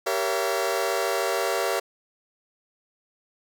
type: chord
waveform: sawtooth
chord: G diminished seventh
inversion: none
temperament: just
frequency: 392 / 470.4 / 564.5 / 677.4 Hz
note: G4 / Bb4 / Db5 / Fb5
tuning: 0 / +16 / +31 / +47 cents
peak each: -25 dBFS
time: 0.06-1.8 s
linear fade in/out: 10 ms
effects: none